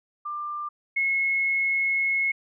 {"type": "tone pair in turn", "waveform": "sine", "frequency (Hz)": [1190, 2176], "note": ["D6", "C#7"], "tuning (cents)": [22, -33], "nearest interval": "minor seventh", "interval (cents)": 1045, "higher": "second", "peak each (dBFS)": [-29, -21], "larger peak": "second", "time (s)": [[0.25, 0.69], [0.96, 2.32]], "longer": "second", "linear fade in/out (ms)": 10, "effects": []}